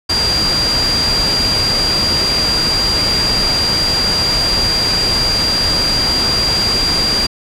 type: tone in noise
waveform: sine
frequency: 4756 Hz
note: D8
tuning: 21 cents sharp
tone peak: -13 dBFS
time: 0.09-7.27 s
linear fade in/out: 10 ms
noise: pink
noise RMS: -19 dBFS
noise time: 0.09-7.27 s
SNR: +3 dB
effects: low-pass 9000 Hz 12 dB/octave